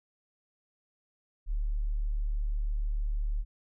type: tone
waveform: sine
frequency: 36.87 Hz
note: D1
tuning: 8 cents sharp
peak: -27 dBFS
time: 1.46-3.45 s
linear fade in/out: 50 ms
effects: none